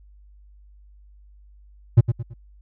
triangle tone with echo, 116.4 Hz, A#2, 2 cents flat, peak -5 dBFS, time 1.97-2.01 s, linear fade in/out 10 ms, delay 110 ms, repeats 3, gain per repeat -9 dB, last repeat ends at 2.34 s, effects added 50 Hz sine -47 dBFS peak until 2.61 s

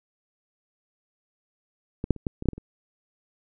clicks, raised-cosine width 3 ms, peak -16 / -6 / -27 / -13 / -20 / -18 / -6 / -25 / -26 dBFS, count 9, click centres 2.041 / 2.107 / 2.163 / 2.268 / 2.424 / 2.457 / 2.487 / 2.533 / 2.58 s, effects none

